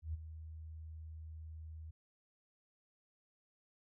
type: tone with ADSR envelope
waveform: sine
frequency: 79.3 Hz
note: D#2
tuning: 33 cents sharp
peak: -35 dBFS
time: 0.02-1.91 s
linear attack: 120 ms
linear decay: 19 ms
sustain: -11 dB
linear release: 8 ms
effects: none